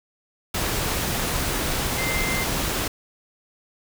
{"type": "tone in noise", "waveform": "sine", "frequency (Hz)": 2085, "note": "C7", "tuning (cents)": -7, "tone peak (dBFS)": -27, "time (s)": [1.98, 2.44], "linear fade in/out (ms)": 5, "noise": "pink", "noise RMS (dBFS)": -25, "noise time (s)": [0.54, 2.88], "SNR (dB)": -5, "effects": []}